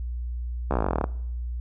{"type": "slowing click train", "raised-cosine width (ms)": 1, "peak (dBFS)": -10, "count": 17, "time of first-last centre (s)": [0.71, 1.041], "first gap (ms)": 14, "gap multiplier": 1.05, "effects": ["noise-tail reverb RT60 0.8 s tail -22 dB re dry", "added 60 Hz sine -28 dBFS peak until 1.6 s"]}